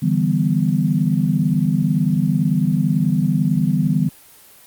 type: chord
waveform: sine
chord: E minor seventh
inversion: third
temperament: equal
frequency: 146.83 / 164.81 / 196 / 246.9 Hz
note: D3 / E3 / G3 / B3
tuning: 0 / 0 / 0 / 0 cents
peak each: -20 / -19 / -20 / -22 dBFS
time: 0.02-4.09 s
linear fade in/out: 10 ms
effects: white hiss -46 dBFS RMS until 4.66 s + Opus 24 kbps